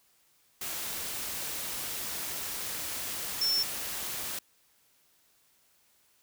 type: tone in noise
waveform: sine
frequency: 5400 Hz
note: E8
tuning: 41 cents sharp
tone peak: -25 dBFS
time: 3.41-3.63 s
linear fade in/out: 5 ms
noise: white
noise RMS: -36 dBFS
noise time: 0.61-4.39 s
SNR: +8 dB
effects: white hiss -67 dBFS RMS until 6.22 s